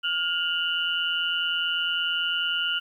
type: tone cluster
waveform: sine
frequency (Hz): 1418 / 2808 / 2977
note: F6 / F7 / F#7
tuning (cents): +26 / +9 / +10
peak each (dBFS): -28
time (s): 0.03-2.8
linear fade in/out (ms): 20
effects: 10-bit